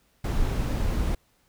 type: noise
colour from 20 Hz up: brown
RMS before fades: -25 dBFS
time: 0.24-1.15 s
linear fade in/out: 5 ms
effects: pink hiss -66 dBFS RMS until 1.48 s